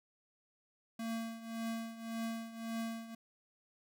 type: tone with tremolo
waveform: square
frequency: 227.2 Hz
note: A#3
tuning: 44 cents flat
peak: -36 dBFS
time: 0.99-3.15 s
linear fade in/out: 5 ms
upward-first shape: triangle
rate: 1.8 Hz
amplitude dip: 80%
effects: none